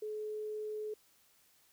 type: tone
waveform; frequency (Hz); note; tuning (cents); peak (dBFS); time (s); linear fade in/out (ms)
sine; 427.2; G#4; +49; -37; 0.02-0.94; 5
effects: white hiss -68 dBFS RMS until 1.72 s